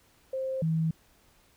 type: tone pair in turn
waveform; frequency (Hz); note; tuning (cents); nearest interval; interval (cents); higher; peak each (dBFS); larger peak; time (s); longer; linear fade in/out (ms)
sine; 527 / 161.18; C5 / E3; +12 / -39; octave + major sixth; 2051; first; -29 / -24; second; 0.33-0.62 / 0.62-0.91; neither; 5
effects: pink hiss -63 dBFS RMS until 1.56 s